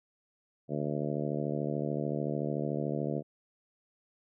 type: harmonic tone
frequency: 73.6 Hz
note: D2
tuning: 4 cents sharp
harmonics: 2 / 3 / 4 / 5 / 6 / 7 / 8 / 9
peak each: -35 / -37 / -38 / -39 / -40 / -40 / -41 / -42 dBFS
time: 0.68-3.23 s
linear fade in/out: 50 ms
effects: none